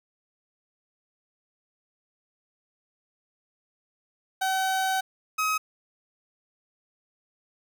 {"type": "tone pair in turn", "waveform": "30% pulse", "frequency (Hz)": [761, 1269.5], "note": ["F#5", "D#6"], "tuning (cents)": [48, 34], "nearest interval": "major sixth", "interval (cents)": 886, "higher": "second", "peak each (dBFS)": -21, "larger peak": "neither", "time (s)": [[4.41, 5.01], [5.38, 5.58]], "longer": "first", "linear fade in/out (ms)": 10, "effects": []}